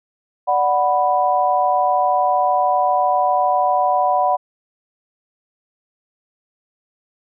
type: chord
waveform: sine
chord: B minor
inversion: first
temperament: equal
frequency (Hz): 587.3 / 740 / 987.8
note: D5 / F#5 / B5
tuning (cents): 0 / 0 / 0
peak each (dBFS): -21 / -16 / -19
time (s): 0.47-4.37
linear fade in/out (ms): 20
effects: none